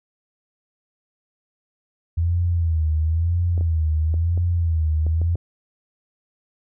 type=tone with vibrato; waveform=sine; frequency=82.41 Hz; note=E2; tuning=in tune; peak=-17 dBFS; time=2.17-5.36 s; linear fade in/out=10 ms; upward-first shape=sine; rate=0.99 Hz; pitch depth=100 cents each way
type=clicks; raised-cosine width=2 ms; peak=-22 dBFS; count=7; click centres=3.578 / 3.61 / 4.141 / 4.376 / 5.066 / 5.216 / 5.355 s
effects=none